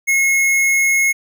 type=tone; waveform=square; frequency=2169 Hz; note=C#7; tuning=38 cents flat; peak=-13 dBFS; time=0.07-1.13 s; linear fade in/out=20 ms; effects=none